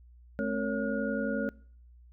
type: tone cluster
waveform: sine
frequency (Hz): 215.4 / 266.5 / 458.7 / 556 / 1436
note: A3 / C4 / A#4 / C#5 / F6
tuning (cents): -37 / +32 / -28 / +5 / +48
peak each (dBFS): -32 / -35 / -37 / -34 / -37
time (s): 0.39-1.49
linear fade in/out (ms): 0
effects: noise-tail reverb RT60 0.6 s tail -25 dB re dry + added 60 Hz sine -52 dBFS peak until 2.12 s